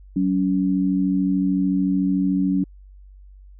sine tone pair together, 187.81 / 281.4 Hz, F#3 / C#4, +26 / +26 cents, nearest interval perfect fifth, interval 700 cents, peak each -20 dBFS, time 0.16-2.64 s, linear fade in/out 5 ms, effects added 48 Hz sine -42 dBFS peak until 3.59 s

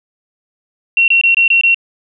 sine tone bursts, 2731 Hz, F7, 39 cents flat, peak -7 dBFS, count 6, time 0.97-1.745 s, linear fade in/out 2 ms, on 110 ms, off 23 ms, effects none

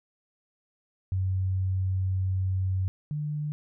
sine tone pair in turn, 94.1 / 149.37 Hz, F#2 / D3, +30 / +30 cents, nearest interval minor sixth, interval 800 cents, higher second, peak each -24 / -28 dBFS, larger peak first, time 1.12-2.88 / 3.11-3.52 s, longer first, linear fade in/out 0 ms, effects none

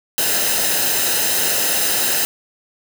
white noise with comb filter, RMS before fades -18 dBFS, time 0.18-2.25 s, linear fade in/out 0 ms, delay 0.88 ms, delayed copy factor -0.6, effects none

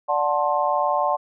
sine chord, D dominant seventh, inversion none, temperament just, 587.3 / 734.2 / 881 / 1057.2 Hz, D5 / F#5 / A5 / C6, 0 / -14 / +2 / +18 cents, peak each -24 dBFS, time 0.08-1.17 s, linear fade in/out 20 ms, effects none

